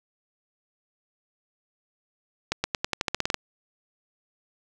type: accelerating click train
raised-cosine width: 0.2 ms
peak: -7 dBFS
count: 12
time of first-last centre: 2.52-3.343 s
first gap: 120 ms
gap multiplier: 0.9
effects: none